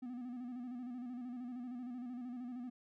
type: tone with vibrato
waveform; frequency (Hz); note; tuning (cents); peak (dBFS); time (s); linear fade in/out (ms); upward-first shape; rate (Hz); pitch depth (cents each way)
triangle; 246.9; B3; 0; -40; 0.02-2.7; 10; square; 13; 53
effects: none